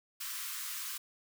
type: high-pass noise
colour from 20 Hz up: white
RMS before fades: -40 dBFS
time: 0.2-0.98 s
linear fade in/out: 10 ms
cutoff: 1000 Hz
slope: 96 dB/octave
effects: none